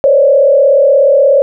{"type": "tone with frequency modulation", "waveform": "sine", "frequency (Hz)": 557, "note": "C#5", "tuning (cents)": 8, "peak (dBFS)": -4, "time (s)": [0.04, 1.42], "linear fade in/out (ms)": 0, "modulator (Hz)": 36.7, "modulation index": 1.1, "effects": []}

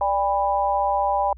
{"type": "chord", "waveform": "sine", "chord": "G major", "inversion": "second", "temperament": "equal with one note detuned", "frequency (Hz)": [587.3, 803.2, 987.8], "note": ["D5", "G5", "B5"], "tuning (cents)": [0, 42, 0], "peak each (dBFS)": [-25, -21, -24], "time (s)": [0.01, 1.33], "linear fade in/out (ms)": 2, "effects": ["added 60 Hz sine -40 dBFS peak until 1.37 s"]}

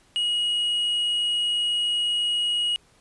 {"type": "tone with quantisation", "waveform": "triangle", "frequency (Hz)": 2897, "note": "F#7", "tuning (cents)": -37, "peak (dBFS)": -20, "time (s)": [0.16, 2.76], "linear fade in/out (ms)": 0, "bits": 8, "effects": ["pink hiss -59 dBFS RMS until 3 s", "resampled to 24000 Hz"]}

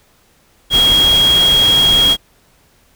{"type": "tone in noise", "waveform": "sine", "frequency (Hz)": 3281, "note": "G#7", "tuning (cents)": -22, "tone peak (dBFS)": -8, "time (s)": [0.7, 2.17], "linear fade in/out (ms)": 50, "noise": "pink", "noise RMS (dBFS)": -20, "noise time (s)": [0.7, 2.17], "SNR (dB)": 9, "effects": ["pink hiss -53 dBFS RMS until 2.95 s"]}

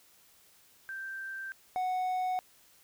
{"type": "tone pair in turn", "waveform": ["sine", "triangle"], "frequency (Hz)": [1568, 738.6], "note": ["G6", "F#5"], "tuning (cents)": [0, -3], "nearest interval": "octave + minor second", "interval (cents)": 1303, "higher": "first", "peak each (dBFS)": [-37, -27], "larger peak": "second", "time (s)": [[0.89, 1.52], [1.76, 2.39]], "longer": "neither", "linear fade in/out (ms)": 0, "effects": ["white hiss -62 dBFS RMS until 2.83 s"]}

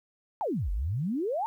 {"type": "exponential two-way sweep", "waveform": "sine", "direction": "down then up", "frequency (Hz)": [932.3, 43.65, 932.3], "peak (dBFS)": -27, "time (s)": [0.41, 1.46], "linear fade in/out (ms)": 0, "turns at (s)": 0.71, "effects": ["11-bit"]}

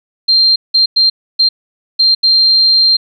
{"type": "tone bursts at uneven times", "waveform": "sine", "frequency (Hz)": 4174, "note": "C8", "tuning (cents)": -5, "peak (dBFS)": -6, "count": 6, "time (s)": [[0.28, 0.56], [0.74, 0.86], [0.96, 1.1], [1.39, 1.49], [1.99, 2.15], [2.23, 2.97]], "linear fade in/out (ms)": 10, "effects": []}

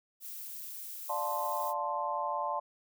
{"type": "noise", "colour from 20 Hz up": "violet", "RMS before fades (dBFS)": -43, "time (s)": [0.2, 1.74], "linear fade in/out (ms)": 50}
{"type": "chord", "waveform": "sine", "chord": "D minor seventh", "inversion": "none", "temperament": "equal", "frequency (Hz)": [587.3, 698.5, 880, 1046.5], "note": ["D5", "F5", "A5", "C6"], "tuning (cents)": [0, 0, 0, 0], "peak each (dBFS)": [-38, -39, -35, -35], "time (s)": [1.09, 2.6], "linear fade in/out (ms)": 10}
{"effects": []}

